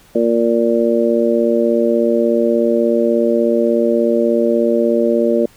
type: harmonic tone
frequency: 116.54 Hz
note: A#2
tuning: in tune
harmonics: 2 / 3 / 4 / 5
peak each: -17 / -17 / -17 / -17 dBFS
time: 0.15-5.46 s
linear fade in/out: 5 ms
effects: pink hiss -48 dBFS RMS until 5.56 s